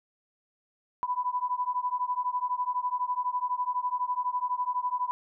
sine beating tone pair, 987.8 / 999.8 Hz, B5 / B5, 0 / +21 cents, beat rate 12 Hz, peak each -30 dBFS, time 1.03-5.11 s, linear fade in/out 0 ms, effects none

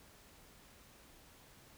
silence, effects pink hiss -61 dBFS RMS until 1.77 s

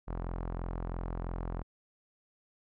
sawtooth tone with low-pass filter, 43 Hz, F1, 26 cents flat, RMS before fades -37 dBFS, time 0.07-1.63 s, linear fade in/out 20 ms, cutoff 1100 Hz, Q 1.4, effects none

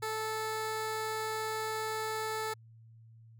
15% pulse tone, 437.4 Hz, A4, 10 cents flat, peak -27 dBFS, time 0.02-2.54 s, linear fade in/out 10 ms, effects added 113 Hz sine -53 dBFS peak until 3.39 s

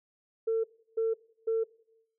sine tone bursts, 450 Hz, A4, 39 cents sharp, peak -24 dBFS, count 3, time 0.47-1.64 s, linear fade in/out 10 ms, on 170 ms, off 330 ms, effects noise-tail reverb RT60 0.8 s tail -22 dB re dry + tanh soft clip ceiling -21 dBFS

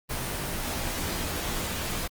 pink noise with comb filter, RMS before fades -31 dBFS, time 0.09-2.08 s, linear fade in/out 20 ms, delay 19 ms, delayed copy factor -0.65, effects Opus 24 kbps

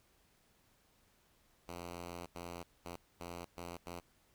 5% pulse tone bursts at uneven times, 86.7 Hz, F2, 12 cents flat, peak -33 dBFS, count 6, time 1.68-2.26 / 2.35-2.63 / 2.85-2.96 / 3.2-3.45 / 3.57-3.77 / 3.86-4 s, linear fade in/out 5 ms, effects pink hiss -71 dBFS RMS until 4.34 s

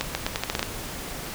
accelerating click train, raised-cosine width 0.2 ms, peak -7 dBFS, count 9, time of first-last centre 0.01-0.629 s, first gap 140 ms, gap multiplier 0.82, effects pink hiss -35 dBFS RMS until 1.34 s

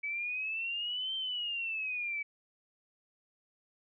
sine exponential two-way sweep, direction up then down, 2281 to 3136 to 2281 Hz, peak -33 dBFS, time 0.03-2.23 s, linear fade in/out 10 ms, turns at 1.15 s, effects none

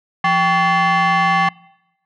sine tone with frequency modulation, 172.3 Hz, F3, 23 cents flat, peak -10 dBFS, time 0.24-1.49 s, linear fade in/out 5 ms, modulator 955 Hz, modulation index 1.9, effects noise-tail reverb RT60 0.9 s tail -25 dB re dry + tanh soft clip ceiling -11 dBFS

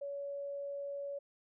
sine tone, 564 Hz, C#5, 30 cents sharp, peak -38 dBFS, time 0.01-1.19 s, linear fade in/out 10 ms, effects none

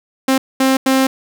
sawtooth tone bursts at uneven times, 264.8 Hz, C4, 21 cents sharp, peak -7 dBFS, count 3, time 0.28-0.38 / 0.6-0.77 / 0.86-1.07 s, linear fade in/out 5 ms, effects none

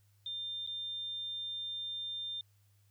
sine tone with dropouts, 3600 Hz, A7, 39 cents sharp, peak -37 dBFS, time 0.26-2.41 s, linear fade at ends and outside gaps 2 ms, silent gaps 0.665-0.673 s, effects added 101 Hz sine -65 dBFS peak until 2.9 s + white hiss -75 dBFS RMS until 2.9 s

